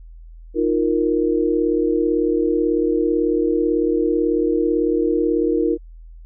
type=chord; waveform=sine; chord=Eb suspended second; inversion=none; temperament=equal; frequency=311.1 / 349.2 / 466.2 Hz; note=Eb4 / F4 / Bb4; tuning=0 / 0 / 0 cents; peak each=-20 dBFS; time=0.54-5.78 s; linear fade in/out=50 ms; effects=added 41 Hz sine -37 dBFS peak until 6.25 s

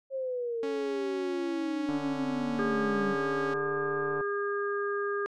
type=exponential sweep; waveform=sine; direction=down; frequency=542 to 193 Hz; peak=-30 dBFS; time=0.1-3.16 s; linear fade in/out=50 ms
type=tone; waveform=sawtooth; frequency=277.2 Hz; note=C#4; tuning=in tune; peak=-31 dBFS; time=0.63-3.54 s; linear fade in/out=2 ms
type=click train; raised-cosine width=1 ms; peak=-26 dBFS; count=342; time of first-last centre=1.89-4.21 s; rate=147 Hz
type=harmonic tone; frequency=405.5 Hz; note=G#4; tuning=41 cents flat; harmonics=1 / 3 / 4; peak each=-30 / -35 / -36 dBFS; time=2.59-5.26 s; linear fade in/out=0 ms
effects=low-pass 5000 Hz 12 dB/octave

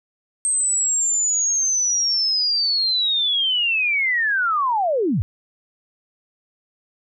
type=linear sweep; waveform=sine; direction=down; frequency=8372 to 74.5 Hz; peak=-17 dBFS; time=0.45-5.22 s; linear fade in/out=0 ms; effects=none

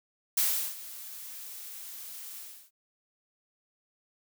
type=noise with ADSR envelope; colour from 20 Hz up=blue; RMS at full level=-25 dBFS; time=0.37-2.71 s; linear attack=6 ms; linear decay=370 ms; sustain=-18 dB; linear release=320 ms; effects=none

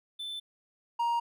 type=tone pair in turn; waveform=triangle; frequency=3526 / 939.6 Hz; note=A7 / A#5; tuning=+3 / +13 cents; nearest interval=octave + major seventh; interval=2290 cents; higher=first; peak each=-34 / -24 dBFS; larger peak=second; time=0.19-0.4 / 0.99-1.2 s; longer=neither; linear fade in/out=10 ms; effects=none

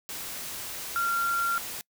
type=tone in noise; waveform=sine; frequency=1380 Hz; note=F6; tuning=21 cents flat; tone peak=-24 dBFS; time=0.96-1.58 s; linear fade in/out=0 ms; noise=white; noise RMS=-37 dBFS; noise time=0.09-1.81 s; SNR=+10 dB; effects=noise-tail reverb RT60 0.1 s tail -25 dB re dry

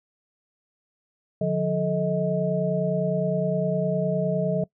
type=tone cluster; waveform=sine; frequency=148.4 / 178.2 / 435.3 / 631 Hz; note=D3 / F3 / A4 / D#5; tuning=+18 / +35 / -19 / +24 cents; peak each=-29 / -25 / -29 / -26 dBFS; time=1.41-4.64 s; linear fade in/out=5 ms; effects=noise-tail reverb RT60 0.1 s tail -22 dB re dry

